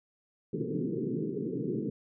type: band-pass noise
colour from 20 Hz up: white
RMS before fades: -33 dBFS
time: 0.53-1.9 s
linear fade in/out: 5 ms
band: 120 to 450 Hz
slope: 96 dB/octave
effects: none